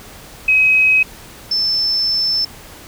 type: tone pair in turn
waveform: sine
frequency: 2539 / 5291 Hz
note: D#7 / E8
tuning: +34 / +6 cents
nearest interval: octave + minor second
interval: 1272 cents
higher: second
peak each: -9 / -14 dBFS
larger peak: first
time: 0.48-1.03 / 1.51-2.45 s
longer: second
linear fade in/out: 5 ms
effects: pink hiss -38 dBFS RMS until 2.87 s